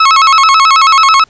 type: tone with vibrato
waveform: 40% pulse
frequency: 1191 Hz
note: D6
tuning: 24 cents sharp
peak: -3 dBFS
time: 0-1.24 s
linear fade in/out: 5 ms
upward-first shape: square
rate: 9.2 Hz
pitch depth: 150 cents each way
effects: pink hiss -47 dBFS RMS until 1.29 s + resampled to 16000 Hz